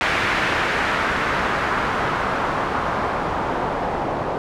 white noise with low-pass filter sweep, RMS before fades -22 dBFS, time 0.01-4.38 s, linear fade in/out 0 ms, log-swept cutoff 2000 to 780 Hz, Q 1.4, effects none

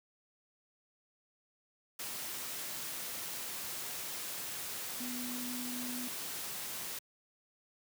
sine tone in noise, 246.9 Hz, B3, in tune, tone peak -40 dBFS, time 5-6.08 s, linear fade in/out 5 ms, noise white, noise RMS -41 dBFS, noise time 1.99-6.99 s, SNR -2 dB, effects high-pass 100 Hz 12 dB/octave

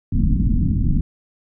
pink low-pass noise, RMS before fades -17 dBFS, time 0.12-1.01 s, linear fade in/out 5 ms, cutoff 260 Hz, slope 48 dB/octave, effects none

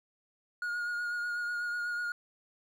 triangle tone with vibrato, 1435 Hz, F6, 47 cents sharp, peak -30 dBFS, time 0.62-2.12 s, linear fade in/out 2 ms, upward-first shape triangle, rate 8.1 Hz, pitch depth 25 cents each way, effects none

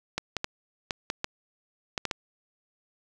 clicks, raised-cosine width 0.2 ms, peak -11 dBFS, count 9, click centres 0.18 / 0.367 / 0.444 / 0.908 / 1.101 / 1.244 / 1.978 / 2.053 / 2.112 s, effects none

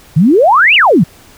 sine exponential two-way sweep, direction up then down, 140 to 3010 to 140 Hz, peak -4 dBFS, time 0.16-1.04 s, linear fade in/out 10 ms, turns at 0.75 s, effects pink hiss -41 dBFS RMS until 1.37 s

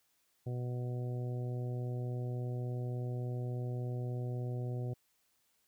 harmonic tone, 123.47 Hz, B2, in tune, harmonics 1 / 2 / 3 / 4 / 5 / 6, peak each -35 / -48 / -46 / -49 / -52 / -55 dBFS, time 0.46-4.94 s, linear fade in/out 10 ms, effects white hiss -75 dBFS RMS until 5.67 s

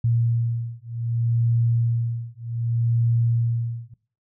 sine beating tone pair, 116.54 / 117.19 Hz, A#2 / A#2, 0 / +10 cents, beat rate 0.65 Hz, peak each -23 dBFS, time 0.04-3.94 s, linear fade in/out 5 ms, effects noise-tail reverb RT60 0.4 s tail -20 dB re dry

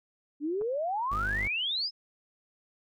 sine exponential sweep, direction up, 280 to 5274 Hz, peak -28 dBFS, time 0.4-1.91 s, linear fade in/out 50 ms
clicks, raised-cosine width 1 ms, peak -33 dBFS, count 2, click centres 0.612 / 0.619 s
35% pulse tone, 50.6 Hz, G#1, 44 cents flat, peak -32 dBFS, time 1.11-1.48 s, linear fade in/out 10 ms
effects none

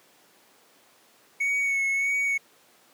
triangle tone with vibrato, 2217 Hz, C#7, in tune, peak -21 dBFS, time 1.4-2.38 s, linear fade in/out 10 ms, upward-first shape sine, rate 1.6 Hz, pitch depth 25 cents each way, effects pink hiss -58 dBFS RMS until 2.93 s + high-pass 300 Hz 12 dB/octave

